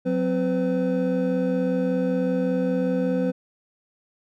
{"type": "tone cluster", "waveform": "triangle", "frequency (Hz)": [183.4, 260, 505], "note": ["F#3", "C4", "B4"], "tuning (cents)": [-15, -11, 39], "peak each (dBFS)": -23, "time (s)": [0.05, 3.32], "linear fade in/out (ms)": 20, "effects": []}